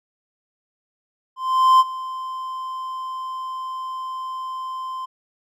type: tone with ADSR envelope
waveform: triangle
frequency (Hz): 1039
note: C6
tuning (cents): -12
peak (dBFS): -7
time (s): 1.36-5.06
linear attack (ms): 440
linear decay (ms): 33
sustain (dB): -18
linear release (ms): 14
effects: none